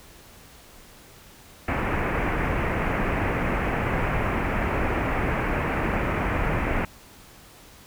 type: low-pass noise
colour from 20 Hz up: pink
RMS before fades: -25 dBFS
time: 1.68-6.85 s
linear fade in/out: 2 ms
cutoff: 2500 Hz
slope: 48 dB/octave
effects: pink hiss -49 dBFS RMS until 7.86 s